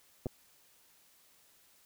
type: clicks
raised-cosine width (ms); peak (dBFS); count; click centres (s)
2; -23; 2; 0.259 / 0.267
effects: white hiss -65 dBFS RMS until 1.85 s